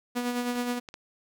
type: tone with tremolo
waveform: sawtooth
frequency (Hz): 244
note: B3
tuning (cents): -21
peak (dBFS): -22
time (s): 0.15-0.8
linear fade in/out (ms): 20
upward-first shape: sine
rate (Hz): 9.5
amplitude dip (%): 45
type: clicks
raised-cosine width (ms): 0.2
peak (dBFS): -24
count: 3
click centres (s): 0.557 / 0.888 / 0.941
effects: none

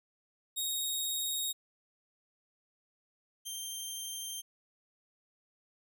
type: tone pair in turn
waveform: 15% pulse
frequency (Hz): 3753 / 3156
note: A#7 / G7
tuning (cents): +11 / +11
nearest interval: minor third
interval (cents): 300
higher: first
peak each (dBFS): -25 / -31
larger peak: first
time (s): 0.56-1.53 / 3.45-4.42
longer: neither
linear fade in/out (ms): 20
effects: none

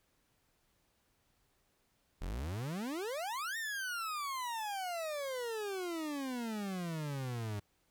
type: exponential two-way sweep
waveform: 40% pulse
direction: up then down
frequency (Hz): 38.89 to 1859 to 100.2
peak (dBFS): -36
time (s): 2.21-7.6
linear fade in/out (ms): 10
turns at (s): 3.57
effects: pink hiss -75 dBFS RMS until 7.9 s

